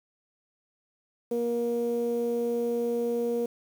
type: tone with low-pass filter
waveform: sawtooth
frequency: 236.6 Hz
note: A#3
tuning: 26 cents sharp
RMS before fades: -28 dBFS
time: 1.31-3.46 s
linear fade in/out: 5 ms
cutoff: 500 Hz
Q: 5.3
effects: 8-bit